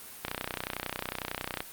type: click train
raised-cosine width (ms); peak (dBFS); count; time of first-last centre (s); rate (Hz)
0.3; -15; 43; 0.25-1.605; 31
effects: white hiss -46 dBFS RMS until 1.72 s + Opus 32 kbps